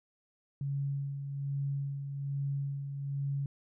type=tone with tremolo; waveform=sine; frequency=139.7 Hz; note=C#3; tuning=14 cents sharp; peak=-30 dBFS; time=0.61-3.46 s; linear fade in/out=2 ms; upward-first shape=sine; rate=1.2 Hz; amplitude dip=50%; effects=none